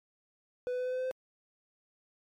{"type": "tone with pitch steps", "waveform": "triangle", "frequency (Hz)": [496.8, 500, 503.2, 506.4, 509.6, 512.8, 516.1], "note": ["B4", "B4", "B4", "B4", "C5", "C5", "C5"], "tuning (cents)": [10, 21, 32, 43, -46, -35, -24], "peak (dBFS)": -29, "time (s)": [0.67, 1.111], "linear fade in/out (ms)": 0, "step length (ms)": 63, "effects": ["MP3 64 kbps"]}